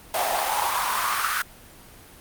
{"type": "noise with high-pass filter sweep", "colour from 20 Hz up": "pink", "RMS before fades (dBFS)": -24, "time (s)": [0.14, 1.42], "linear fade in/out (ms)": 2, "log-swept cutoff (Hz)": [680, 1400], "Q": 4.3, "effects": ["pink hiss -47 dBFS RMS until 2.2 s", "Opus 32 kbps"]}